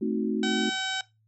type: chord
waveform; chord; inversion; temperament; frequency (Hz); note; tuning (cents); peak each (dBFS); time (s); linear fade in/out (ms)
sine; A diminished seventh; none; equal; 220 / 261.6 / 311.1 / 370; A3 / C4 / Eb4 / Gb4; 0 / 0 / 0 / 0; -28 / -32 / -32 / -30; 0.01-0.7; 10
type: harmonic tone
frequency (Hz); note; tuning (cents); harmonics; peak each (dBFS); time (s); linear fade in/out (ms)
762; G5; -49; 1 / 2 / 3 / 4 / 5 / 6 / 7 / 8 / 9 / 10; -36 / -32 / -39 / -35 / -35 / -48 / -42 / -48 / -49 / -43; 0.43-1.01; 2
effects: noise-tail reverb RT60 0.2 s tail -17 dB re dry + added 109 Hz sine -64 dBFS peak until 1.27 s